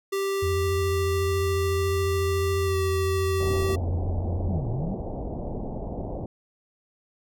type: tone with pitch glide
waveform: square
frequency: 392 to 385.5 Hz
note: G4 to G4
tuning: 0 to -29 cents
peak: -25 dBFS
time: 0.12-3.76 s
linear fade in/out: 10 ms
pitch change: -29 cents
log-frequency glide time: 2.62-2.77 s
type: tone with vibrato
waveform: sine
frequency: 87.31 Hz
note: F2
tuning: in tune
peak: -25 dBFS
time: 0.42-4.6 s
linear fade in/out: 10 ms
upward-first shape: sine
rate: 14 Hz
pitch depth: 85 cents each way
type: low-pass noise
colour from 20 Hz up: pink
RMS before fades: -32 dBFS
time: 3.4-6.26 s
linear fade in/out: 2 ms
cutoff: 800 Hz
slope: 48 dB/octave
type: exponential two-way sweep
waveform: sine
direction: down then up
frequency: 214.2 to 107.4 to 214.2 Hz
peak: -27 dBFS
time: 4.48-4.95 s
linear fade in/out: 10 ms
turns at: 4.69 s
effects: none

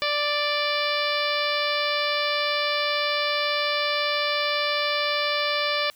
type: harmonic tone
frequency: 587.3 Hz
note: D5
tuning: in tune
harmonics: 1 / 2 / 3 / 4 / 5 / 6 / 7 / 8 / 9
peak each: -28 / -29 / -31 / -29 / -33 / -31 / -34 / -33 / -38 dBFS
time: 0.02-5.9 s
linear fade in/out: 0 ms
effects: white hiss -56 dBFS RMS until 5.95 s

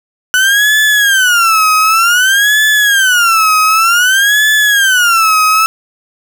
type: tone with vibrato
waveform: 35% pulse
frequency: 1479 Hz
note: F#6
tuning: 1 cent flat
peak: -5 dBFS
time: 0.34-5.66 s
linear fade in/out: 0 ms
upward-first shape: sine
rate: 0.54 Hz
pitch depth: 270 cents each way
effects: none

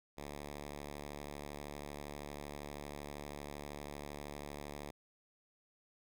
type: tone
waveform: 5% pulse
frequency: 72.7 Hz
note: D2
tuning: 17 cents flat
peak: -33 dBFS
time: 0.17-4.91 s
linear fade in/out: 10 ms
effects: none

